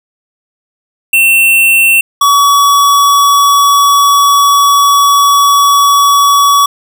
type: tone pair in turn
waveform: square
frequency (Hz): 2700 / 1133.1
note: E7 / C#6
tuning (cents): +41 / +38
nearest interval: octave + minor third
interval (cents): 1503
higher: first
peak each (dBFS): -5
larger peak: neither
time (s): 1.13-2.01 / 2.21-6.66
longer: second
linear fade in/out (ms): 5
effects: none